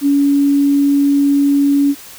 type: tone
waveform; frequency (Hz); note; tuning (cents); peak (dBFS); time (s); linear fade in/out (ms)
sine; 282.5; C#4; +33; -9; 0.01-1.95; 50
effects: white hiss -36 dBFS RMS until 2.18 s